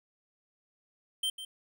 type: tone with echo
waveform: square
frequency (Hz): 3129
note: G7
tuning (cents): -4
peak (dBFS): -29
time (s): 1.23-1.3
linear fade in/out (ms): 5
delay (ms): 150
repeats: 1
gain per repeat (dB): -11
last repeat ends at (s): 1.45
effects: none